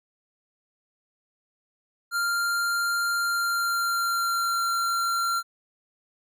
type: tone with pitch glide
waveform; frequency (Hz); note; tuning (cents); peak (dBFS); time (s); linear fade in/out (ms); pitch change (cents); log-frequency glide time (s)
square; 1393 to 1373; F6 to F6; -5 to -30; -24; 2.11-5.43; 50; -25; 3.16-4.61
effects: none